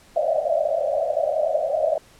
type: band-pass noise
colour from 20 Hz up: white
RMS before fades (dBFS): -22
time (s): 0.16-1.98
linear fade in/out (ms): 2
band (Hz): 560 to 680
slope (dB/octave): 96
effects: pink hiss -52 dBFS RMS until 2.19 s + low-pass 11000 Hz 12 dB/octave